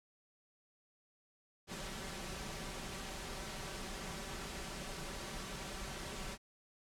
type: noise with comb filter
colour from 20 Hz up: pink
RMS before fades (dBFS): -44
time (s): 1.67-6.38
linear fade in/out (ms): 50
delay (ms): 5.2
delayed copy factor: +0.5
effects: low-pass 9000 Hz 12 dB/octave